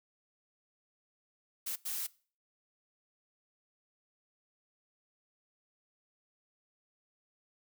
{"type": "noise bursts at uneven times", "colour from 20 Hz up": "blue", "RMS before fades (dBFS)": -37, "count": 2, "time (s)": [[1.66, 1.76], [1.85, 2.07]], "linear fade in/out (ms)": 10, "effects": ["noise-tail reverb RT60 0.4 s tail -21 dB re dry"]}